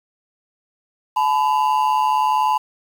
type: ring-modulated tone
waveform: triangle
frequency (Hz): 932.3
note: A#5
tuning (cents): 0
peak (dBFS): -10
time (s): 1.16-2.58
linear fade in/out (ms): 10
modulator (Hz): 70.4
effects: 7-bit